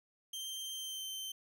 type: tone with pitch glide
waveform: sawtooth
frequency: 3146 to 3104 Hz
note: G7 to G7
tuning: +6 to -18 cents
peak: -37 dBFS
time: 0.33-1.32 s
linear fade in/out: 5 ms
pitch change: -24 cents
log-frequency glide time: 0.72-1.04 s
effects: none